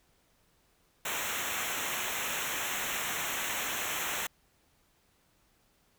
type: noise with comb filter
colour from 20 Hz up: pink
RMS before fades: -34 dBFS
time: 1.05-4.27 s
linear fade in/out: 5 ms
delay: 0.21 ms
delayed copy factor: -0.95
effects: pink hiss -69 dBFS RMS until 5.98 s